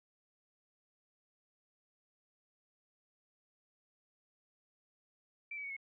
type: tone with pitch steps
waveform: sine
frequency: 2335 / 2283 / 2232 / 2182 Hz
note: D7 / D7 / C#7 / C#7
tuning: -11 / -50 / +11 / -28 cents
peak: -40 dBFS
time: 5.51-5.766 s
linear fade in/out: 5 ms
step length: 64 ms
effects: none